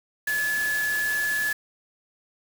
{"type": "tone in noise", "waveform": "sine", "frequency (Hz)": 1715, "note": "A6", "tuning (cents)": -45, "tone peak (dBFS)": -23, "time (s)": [0.27, 1.53], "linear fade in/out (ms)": 5, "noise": "white", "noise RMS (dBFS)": -34, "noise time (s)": [0.27, 1.53], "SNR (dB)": 8, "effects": []}